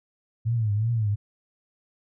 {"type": "tone with vibrato", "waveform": "sine", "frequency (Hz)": 110, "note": "A2", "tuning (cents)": 0, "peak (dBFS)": -21, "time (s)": [0.45, 1.16], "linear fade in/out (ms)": 20, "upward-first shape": "triangle", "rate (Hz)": 2.7, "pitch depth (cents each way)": 150, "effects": []}